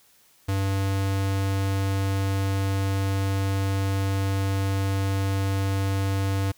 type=tone; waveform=square; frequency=97.4 Hz; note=G2; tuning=11 cents flat; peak=-23 dBFS; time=0.48-6.52 s; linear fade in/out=10 ms; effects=white hiss -59 dBFS RMS until 6.57 s